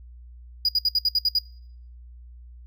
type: tone bursts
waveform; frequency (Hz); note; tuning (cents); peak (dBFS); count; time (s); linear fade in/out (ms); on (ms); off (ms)
triangle; 4901; D#8; -27; -17; 8; 0.65-1.387; 2; 37; 63
effects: noise-tail reverb RT60 0.6 s tail -23 dB re dry + added 60 Hz sine -42 dBFS peak until 2.66 s